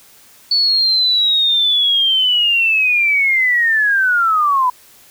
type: linear sweep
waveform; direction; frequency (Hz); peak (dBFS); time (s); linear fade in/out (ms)
sine; down; 4468 to 980; -11; 0.51-4.7; 5
effects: white hiss -46 dBFS RMS until 5.1 s